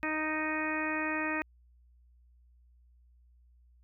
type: harmonic tone with a mistuned harmonic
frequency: 310.6 Hz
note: D#4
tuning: 3 cents flat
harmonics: 1 / 2 / 3 / 4 / 5 / 6 / 7 / 8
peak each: -35 / -40 / -40 / -40 / -41 / -36 / -44 / -38 dBFS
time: 0.03-1.42 s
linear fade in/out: 0 ms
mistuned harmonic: 7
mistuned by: +21 cents
effects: added 60 Hz sine -59 dBFS peak until 3.83 s